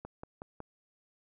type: click train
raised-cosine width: 1 ms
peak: -28 dBFS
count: 4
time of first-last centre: 0.05-0.604 s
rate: 5.42 Hz
effects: none